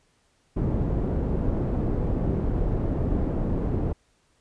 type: low-pass noise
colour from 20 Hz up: pink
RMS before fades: -25 dBFS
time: 0.56-3.93 s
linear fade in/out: 10 ms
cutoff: 400 Hz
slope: 12 dB/octave
effects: pink hiss -66 dBFS RMS until 4.4 s + resampled to 22050 Hz